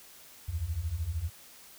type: beating tone pair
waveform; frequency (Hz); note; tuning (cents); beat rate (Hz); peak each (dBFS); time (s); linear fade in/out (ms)
sine; 73.42 / 86.42; D2 / F2; 0 / -18; 13; -35 / -32; 0.48-1.3; 10
effects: white hiss -53 dBFS RMS until 1.78 s